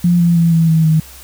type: tone with pitch steps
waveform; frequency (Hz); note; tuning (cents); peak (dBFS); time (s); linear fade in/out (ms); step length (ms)
sine; 174.61 / 171.02 / 167.5 / 164.05 / 160.67 / 157.37; F3 / F3 / E3 / E3 / E3 / D#3; 0 / -36 / +28 / -8 / -44 / +20; -8; 0.04-1; 5; 160
effects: added 64 Hz sine -40 dBFS peak until 1.23 s + white hiss -38 dBFS RMS until 1.23 s